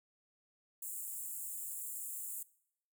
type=high-pass noise; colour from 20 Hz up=pink; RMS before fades=-43 dBFS; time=0.82-2.43 s; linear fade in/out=5 ms; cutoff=7200 Hz; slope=96 dB/octave; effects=noise-tail reverb RT60 0.7 s tail -21 dB re dry